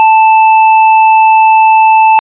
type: tone with tanh clipping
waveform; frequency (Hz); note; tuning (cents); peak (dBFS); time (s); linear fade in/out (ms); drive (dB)
triangle; 880; A5; 0; -4; 0-2.19; 0; 15
effects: resampled to 8000 Hz